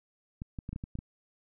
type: clicks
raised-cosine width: 5 ms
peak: -25 dBFS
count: 8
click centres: 0.419 / 0.588 / 0.691 / 0.73 / 0.761 / 0.839 / 0.954 / 0.989 s
effects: none